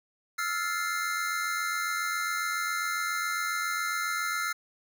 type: chord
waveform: square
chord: F major seventh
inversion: third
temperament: just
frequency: 1309.6 / 1396.9 / 1746.1 / 2095 Hz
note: E6 / F6 / A6 / C7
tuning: -12 / 0 / -14 / +2 cents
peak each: -35 / -33 / -39 / -35 dBFS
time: 0.38-4.53 s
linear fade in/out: 10 ms
effects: none